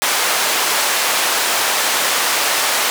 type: band-pass noise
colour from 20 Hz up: pink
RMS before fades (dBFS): -17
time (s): 0.02-2.9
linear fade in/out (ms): 0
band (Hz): 720 to 15000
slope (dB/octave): 12
effects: none